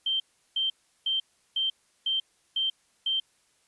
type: tone bursts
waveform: sine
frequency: 3136 Hz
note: G7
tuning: in tune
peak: -24 dBFS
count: 7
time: 0.06-3.2 s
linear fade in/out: 5 ms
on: 140 ms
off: 360 ms
effects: white hiss -67 dBFS RMS until 3.67 s + resampled to 24000 Hz

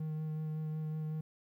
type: tone with vibrato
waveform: triangle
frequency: 155.56 Hz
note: D#3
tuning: in tune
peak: -33 dBFS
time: 0-1.21 s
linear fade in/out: 5 ms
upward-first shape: sine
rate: 5.4 Hz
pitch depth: 13 cents each way
effects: 12-bit

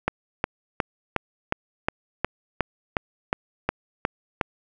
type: click train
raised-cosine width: 0.5 ms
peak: -6 dBFS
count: 13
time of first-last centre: 0.08-4.412 s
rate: 2.77 Hz
effects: none

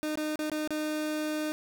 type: tone with dropouts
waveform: 30% pulse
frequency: 306.1 Hz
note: D#4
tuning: 28 cents flat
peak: -27 dBFS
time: 0.03-1.52 s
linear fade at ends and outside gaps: 0 ms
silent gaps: 0.155-0.174 / 0.357-0.391 / 0.498-0.517 / 0.675-0.706 s
effects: none

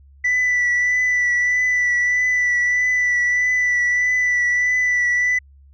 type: tone with vibrato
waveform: sine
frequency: 1975.5 Hz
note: B6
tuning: in tune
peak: -13 dBFS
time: 0.24-5.39 s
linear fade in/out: 10 ms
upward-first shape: triangle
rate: 1.6 Hz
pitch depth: 24 cents each way
effects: tanh soft clip ceiling -14 dBFS + added 69 Hz sine -45 dBFS peak until 5.73 s

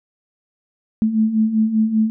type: beating tone pair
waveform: sine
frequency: 215.4 / 220.5 Hz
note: A3 / A3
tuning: -37 / +4 cents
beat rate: 5.1 Hz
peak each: -21 / -15 dBFS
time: 1.02-2.1 s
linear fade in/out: 0 ms
effects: none

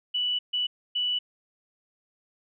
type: tone bursts at uneven times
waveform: sine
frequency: 2960 Hz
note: F#7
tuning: in tune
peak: -24 dBFS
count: 3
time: 0.14-0.39 / 0.53-0.67 / 0.95-1.19 s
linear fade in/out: 10 ms
effects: none

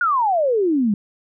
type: exponential sweep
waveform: sine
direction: down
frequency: 1473 to 195.2 Hz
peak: -15 dBFS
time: 0.01-0.94 s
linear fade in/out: 2 ms
effects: none

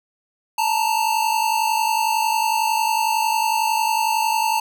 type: tone pair together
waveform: square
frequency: 880 / 931 Hz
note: A5 / A#5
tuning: 0 / -2 cents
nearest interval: minor second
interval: 98 cents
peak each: -20 / -23 dBFS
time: 0.58-4.6 s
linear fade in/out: 5 ms
effects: none

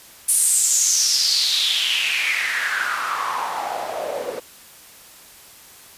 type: noise with band-pass filter sweep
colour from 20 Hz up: white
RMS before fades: -21 dBFS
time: 0.28-4.4 s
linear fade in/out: 10 ms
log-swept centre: 10000 to 460 Hz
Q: 5.5
effects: white hiss -45 dBFS RMS until 5.97 s + resampled to 32000 Hz

